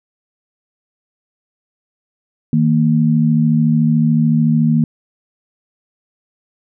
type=tone pair together; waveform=sine; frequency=157.78 / 231.5 Hz; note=D#3 / A#3; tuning=+24 / -12 cents; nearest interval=perfect fifth; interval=664 cents; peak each=-13 dBFS; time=2.53-4.84 s; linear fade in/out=2 ms; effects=none